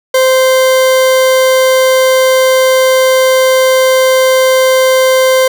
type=tone; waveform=40% pulse; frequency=520 Hz; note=C5; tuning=11 cents flat; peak=-5 dBFS; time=0.14-5.48 s; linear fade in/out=5 ms; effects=none